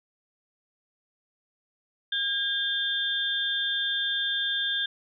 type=tone cluster; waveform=sine; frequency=1617 / 3230 / 3550 Hz; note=G#6 / G#7 / A7; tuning=-47 / -49 / +15 cents; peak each=-30 / -31 / -28 dBFS; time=2.12-4.86 s; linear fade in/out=5 ms; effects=none